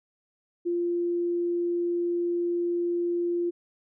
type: tone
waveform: sine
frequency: 346.9 Hz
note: F4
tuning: 12 cents flat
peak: -24 dBFS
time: 0.65-3.51 s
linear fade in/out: 20 ms
effects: none